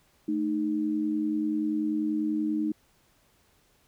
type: tone pair together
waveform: sine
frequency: 218.1 / 308.4 Hz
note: A3 / D#4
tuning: -15 / -15 cents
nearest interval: tritone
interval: 600 cents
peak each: -31 / -26 dBFS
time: 0.28-2.72 s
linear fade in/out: 5 ms
effects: pink hiss -65 dBFS RMS until 3.87 s